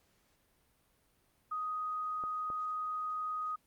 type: tone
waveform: sine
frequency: 1249 Hz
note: D#6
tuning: 6 cents sharp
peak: -34 dBFS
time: 1.51-3.56 s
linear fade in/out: 10 ms
type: clicks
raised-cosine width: 1 ms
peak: -32 dBFS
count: 2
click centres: 2.238 / 2.502 s
effects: pink hiss -72 dBFS RMS until 3.66 s + Opus 48 kbps